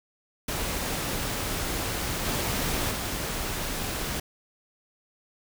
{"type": "noise with level steps", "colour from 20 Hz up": "pink", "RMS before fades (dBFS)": [-30, -28, -31], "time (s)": [0.48, 4.2], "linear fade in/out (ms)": 5, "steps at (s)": [2.25, 2.91], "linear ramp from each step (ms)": 5, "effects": []}